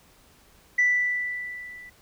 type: tone with level ramp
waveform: sine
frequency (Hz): 1975.5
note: B6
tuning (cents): 0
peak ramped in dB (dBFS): -15 to -42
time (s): 0.78-1.9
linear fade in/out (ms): 10
effects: tanh soft clip ceiling -14 dBFS + pink hiss -57 dBFS RMS until 2.01 s